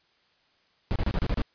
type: noise bursts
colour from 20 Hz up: brown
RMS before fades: -25 dBFS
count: 7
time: 0.91-1.419 s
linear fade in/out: 0 ms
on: 47 ms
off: 30 ms
effects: white hiss -66 dBFS RMS until 1.54 s + resampled to 11025 Hz